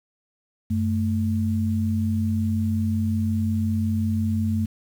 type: tone pair together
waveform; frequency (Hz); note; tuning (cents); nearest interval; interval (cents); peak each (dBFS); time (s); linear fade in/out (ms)
sine; 94.44 / 220; F#2 / A3; +36 / 0; octave + minor third; 1464; -23 / -23; 0.7-4.66; 10
effects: 8-bit